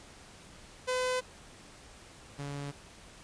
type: tone pair in turn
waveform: sawtooth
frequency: 507 / 142.27 Hz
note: B4 / C#3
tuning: +45 / +45 cents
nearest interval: octave + minor seventh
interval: 2200 cents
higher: first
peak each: -25 / -33 dBFS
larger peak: first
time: 0.87-1.21 / 2.38-2.72 s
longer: neither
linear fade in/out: 20 ms
effects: pink hiss -53 dBFS RMS until 3.23 s + resampled to 22050 Hz